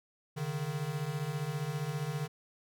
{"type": "beating tone pair", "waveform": "square", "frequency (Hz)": [138.59, 153.59], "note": ["C#3", "D#3"], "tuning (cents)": [0, -22], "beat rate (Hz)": 15, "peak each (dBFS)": [-38, -36], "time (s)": [0.36, 2.28], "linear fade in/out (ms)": 20, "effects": []}